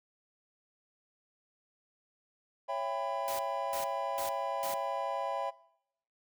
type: chord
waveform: triangle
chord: C# half-diminished seventh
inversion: none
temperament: just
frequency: 554.4 / 665.2 / 798.3 / 997.9 Hz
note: C#5 / E5 / G5 / B5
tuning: 0 / +16 / +31 / +18 cents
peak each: -36 dBFS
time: 2.68-5.51 s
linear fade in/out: 20 ms
type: noise bursts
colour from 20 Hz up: white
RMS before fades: -41 dBFS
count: 4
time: 3.28-4.74 s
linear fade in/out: 0 ms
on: 110 ms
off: 340 ms
effects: noise-tail reverb RT60 0.8 s tail -22 dB re dry